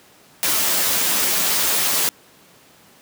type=noise with comb filter; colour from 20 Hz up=white; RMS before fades=-19 dBFS; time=0.43-2.09 s; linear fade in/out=0 ms; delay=11 ms; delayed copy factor=+0.75; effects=pink hiss -50 dBFS RMS until 3.01 s + high-pass 150 Hz 12 dB/octave